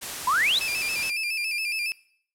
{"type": "noise", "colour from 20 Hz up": "white", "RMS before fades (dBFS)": -33, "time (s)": [0.01, 1.11], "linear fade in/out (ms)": 20}
{"type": "exponential sweep", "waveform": "sine", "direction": "up", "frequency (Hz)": [956, 4186], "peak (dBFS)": -19, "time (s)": [0.27, 0.59], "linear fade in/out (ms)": 5}
{"type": "tone with vibrato", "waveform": "35% pulse", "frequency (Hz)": 2500, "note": "D#7", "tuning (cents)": 8, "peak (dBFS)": -24, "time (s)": [0.61, 1.92], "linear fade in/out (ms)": 0, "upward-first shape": "square", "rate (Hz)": 7.2, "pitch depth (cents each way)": 74}
{"effects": ["noise-tail reverb RT60 0.6 s tail -20 dB re dry", "low-pass 12000 Hz 12 dB/octave"]}